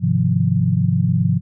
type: chord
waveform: sine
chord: F minor seventh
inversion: first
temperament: equal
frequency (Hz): 103.83 / 130.81 / 155.56 / 174.61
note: Ab2 / C3 / Eb3 / F3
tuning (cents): 0 / 0 / 0 / 0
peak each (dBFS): -20 / -19 / -22 / -18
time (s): 0-1.41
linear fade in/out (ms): 50
effects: none